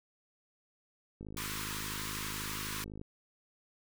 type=click train; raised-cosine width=3 ms; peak=-32 dBFS; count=95; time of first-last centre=1.21-3.014 s; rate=52.1 Hz
type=high-pass noise; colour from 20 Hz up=pink; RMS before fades=-40 dBFS; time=1.37-2.84 s; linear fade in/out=0 ms; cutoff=940 Hz; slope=96 dB/octave
effects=none